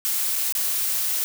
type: noise with dropouts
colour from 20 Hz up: blue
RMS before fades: -24 dBFS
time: 0.05-1.24 s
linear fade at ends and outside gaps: 0 ms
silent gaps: 0.356-0.36 / 0.524-0.551 s
effects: none